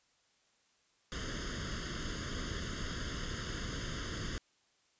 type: noise with comb filter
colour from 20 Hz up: pink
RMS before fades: -39 dBFS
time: 1.12-4.38 s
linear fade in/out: 0 ms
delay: 0.61 ms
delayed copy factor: +0.9
effects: white hiss -72 dBFS RMS until 4.99 s + resampled to 16000 Hz